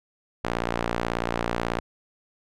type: tone with band-pass filter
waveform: sawtooth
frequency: 58.27 Hz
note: A#1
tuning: in tune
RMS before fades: -28 dBFS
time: 0.44-1.8 s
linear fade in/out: 5 ms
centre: 1000 Hz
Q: 0.51
effects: none